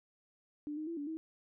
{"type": "tone with pitch steps", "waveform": "sine", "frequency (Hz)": [296.2, 309.2, 335.2, 288.5, 320.1], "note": ["D4", "D#4", "E4", "D4", "D#4"], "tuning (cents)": [15, -11, 29, -31, 49], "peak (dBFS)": -37, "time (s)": [0.67, 1.17], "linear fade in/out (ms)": 0, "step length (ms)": 100, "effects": []}